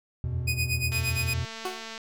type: chord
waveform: triangle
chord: E suspended second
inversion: none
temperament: equal with one note detuned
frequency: 82.41 / 90.28 / 123.47 Hz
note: E2 / F#2 / B2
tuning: 0 / -42 / 0 cents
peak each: -29 / -33 / -28 dBFS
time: 0.24-1.45 s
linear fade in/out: 0 ms
type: tone with tremolo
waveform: sawtooth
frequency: 2489 Hz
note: D#7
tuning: in tune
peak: -22 dBFS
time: 0.47-1.34 s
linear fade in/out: 10 ms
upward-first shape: sine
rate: 8.6 Hz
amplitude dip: 85%
type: click train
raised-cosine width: 0.2 ms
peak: -22 dBFS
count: 238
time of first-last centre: 0.92-1.978 s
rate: 224 Hz
type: tone with exponential decay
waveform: 20% pulse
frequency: 370 Hz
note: F#4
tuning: in tune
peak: -22 dBFS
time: 1.65-1.91 s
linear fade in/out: 2 ms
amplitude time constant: 56 ms
effects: none